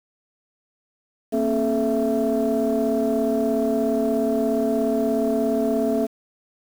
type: tone cluster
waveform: sine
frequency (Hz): 231.4 / 268.3 / 431.4 / 664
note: A#3 / C4 / A4 / E5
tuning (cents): -13 / +44 / -34 / +12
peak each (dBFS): -23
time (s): 1.32-6.07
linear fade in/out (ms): 20
effects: tanh soft clip ceiling -13 dBFS + 7-bit